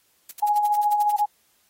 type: noise bursts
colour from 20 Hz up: blue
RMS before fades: -35 dBFS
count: 11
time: 0.29-1.204 s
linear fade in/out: 5 ms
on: 24 ms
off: 65 ms
type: tone with tremolo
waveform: sine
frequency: 833 Hz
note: G#5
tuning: 5 cents sharp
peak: -16 dBFS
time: 0.42-1.26 s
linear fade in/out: 10 ms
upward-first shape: sine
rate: 14 Hz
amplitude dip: 45%
effects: white hiss -64 dBFS RMS until 1.69 s + AAC 48 kbps